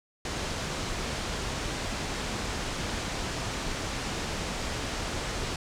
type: low-pass noise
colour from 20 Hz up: pink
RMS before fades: -33 dBFS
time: 0.25-5.56 s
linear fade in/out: 2 ms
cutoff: 7700 Hz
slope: 24 dB/octave
effects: none